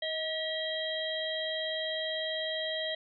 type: harmonic tone with a mistuned harmonic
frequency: 644 Hz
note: E5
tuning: 41 cents flat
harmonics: 1 / 3 / 5 / 6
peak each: -35 / -38 / -36 / -40 dBFS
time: 0.02-2.95 s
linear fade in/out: 5 ms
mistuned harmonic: 1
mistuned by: -33 cents
effects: none